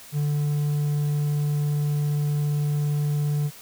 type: tone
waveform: triangle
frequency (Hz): 147.1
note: D3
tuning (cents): +3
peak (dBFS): -19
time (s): 0.12-3.51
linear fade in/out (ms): 50
effects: white hiss -45 dBFS RMS until 3.61 s